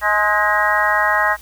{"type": "harmonic tone with a mistuned harmonic", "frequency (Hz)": 210.3, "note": "G#3", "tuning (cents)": 22, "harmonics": [3, 4, 5, 6, 7, 8, 9], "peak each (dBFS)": [-23, -21, -21, -22, -27, -20, -19], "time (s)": [0.01, 1.37], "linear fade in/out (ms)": 50, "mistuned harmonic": 8, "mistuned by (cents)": -53, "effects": ["added 54 Hz sine -42 dBFS peak until 1.41 s", "white hiss -44 dBFS RMS until 1.41 s"]}